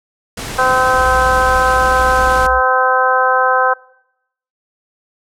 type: low-pass noise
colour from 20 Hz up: pink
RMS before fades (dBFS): -25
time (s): 0.37-2.47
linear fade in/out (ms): 5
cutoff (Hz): 11000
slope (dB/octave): 24
type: harmonic tone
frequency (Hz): 257.2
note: C4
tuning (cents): -30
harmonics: 2 / 3 / 4 / 5 / 6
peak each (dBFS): -17 / -17 / -16 / -17 / -16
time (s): 0.58-3.74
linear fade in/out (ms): 10
type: tone with vibrato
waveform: sine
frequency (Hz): 61.74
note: B1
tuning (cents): 0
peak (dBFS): -21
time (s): 0.95-2.62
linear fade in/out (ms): 50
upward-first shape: sine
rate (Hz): 2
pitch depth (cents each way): 11
effects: noise-tail reverb RT60 0.8 s tail -23 dB re dry